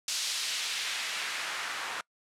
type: noise with band-pass filter sweep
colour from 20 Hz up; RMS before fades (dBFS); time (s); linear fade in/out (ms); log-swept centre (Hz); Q
white; -34; 0.08-2.01; 2; 4700 to 1200; 1.1
effects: noise-tail reverb RT60 0.1 s tail -25 dB re dry + low-pass 11000 Hz 12 dB/octave